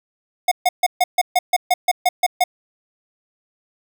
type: tone bursts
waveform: square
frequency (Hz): 723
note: F#5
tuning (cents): -40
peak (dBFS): -13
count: 12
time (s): 0.48-2.44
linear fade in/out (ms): 5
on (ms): 35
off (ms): 140
effects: none